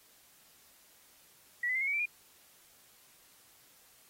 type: tone with pitch steps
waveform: sine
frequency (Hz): 1938 / 2012 / 2089 / 2169 / 2252 / 2338 / 2428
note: B6 / B6 / C7 / C#7 / C#7 / D7 / D#7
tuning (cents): -33 / +32 / -3 / -38 / +27 / -8 / -43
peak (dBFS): -29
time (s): 1.63-2.057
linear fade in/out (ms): 5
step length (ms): 61
effects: white hiss -62 dBFS RMS until 4.09 s + AAC 48 kbps